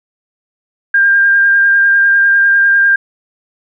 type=tone with vibrato; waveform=sine; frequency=1600 Hz; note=G6; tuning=35 cents sharp; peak=-6 dBFS; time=0.94-2.96 s; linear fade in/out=5 ms; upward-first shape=sine; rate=10 Hz; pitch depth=14 cents each way; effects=none